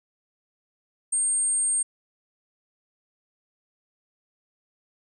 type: tone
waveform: sine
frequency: 8600 Hz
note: C9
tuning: 47 cents sharp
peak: -21 dBFS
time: 1.12-1.83 s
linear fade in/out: 10 ms
effects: none